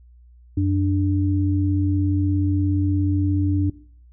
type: tone pair together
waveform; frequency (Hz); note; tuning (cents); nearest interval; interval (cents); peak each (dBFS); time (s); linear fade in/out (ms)
sine; 92.5 / 294.4; F#2 / D4; 0 / +4; octave + minor sixth; 2004; -19 / -21; 0.57-3.7; 5
effects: noise-tail reverb RT60 0.5 s tail -18 dB re dry + added 60 Hz sine -46 dBFS peak until 4.12 s